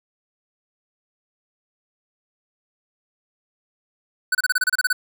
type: tone bursts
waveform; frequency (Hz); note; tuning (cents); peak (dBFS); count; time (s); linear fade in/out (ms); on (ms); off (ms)
square; 1497; F#6; +20; -17; 11; 4.32-4.929; 5; 29; 29
effects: none